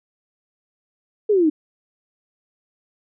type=exponential sweep; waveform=sine; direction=down; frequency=440 to 293.7 Hz; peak=-13 dBFS; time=1.29-1.5 s; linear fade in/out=10 ms; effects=none